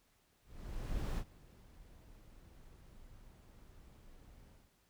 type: noise with ADSR envelope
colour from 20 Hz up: brown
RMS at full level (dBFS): -36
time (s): 0.44-4.72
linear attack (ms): 740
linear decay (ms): 59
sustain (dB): -22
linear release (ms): 200
effects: pink hiss -73 dBFS RMS until 4.89 s